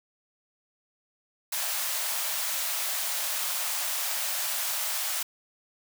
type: high-pass noise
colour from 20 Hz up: white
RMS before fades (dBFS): -30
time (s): 1.52-5.23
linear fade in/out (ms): 5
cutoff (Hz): 560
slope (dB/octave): 96
effects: none